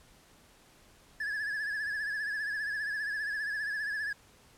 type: tone with vibrato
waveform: triangle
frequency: 1700 Hz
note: G#6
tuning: 40 cents sharp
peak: -30 dBFS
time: 1.2-4.13 s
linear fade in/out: 5 ms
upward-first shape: triangle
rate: 15 Hz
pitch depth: 80 cents each way
effects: pink hiss -60 dBFS RMS until 4.57 s + low-pass 12000 Hz 12 dB/octave